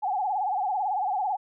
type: tone with vibrato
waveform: sine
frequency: 792 Hz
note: G5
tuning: 18 cents sharp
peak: -24 dBFS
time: 0.02-1.37 s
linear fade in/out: 20 ms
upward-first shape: sine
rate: 18 Hz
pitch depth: 140 cents each way
effects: none